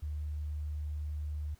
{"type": "tone", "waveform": "sine", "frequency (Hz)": 75, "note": "D2", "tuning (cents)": 37, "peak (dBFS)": -34, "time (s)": [0.02, 1.55], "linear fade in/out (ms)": 10, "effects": ["pink hiss -66 dBFS RMS until 1.59 s"]}